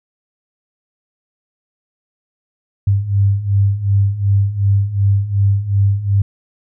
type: beating tone pair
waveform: sine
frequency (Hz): 98 / 100.7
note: G2 / G2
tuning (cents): 0 / +47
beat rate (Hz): 2.7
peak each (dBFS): -17 / -13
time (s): 2.87-6.22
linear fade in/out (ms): 5
effects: none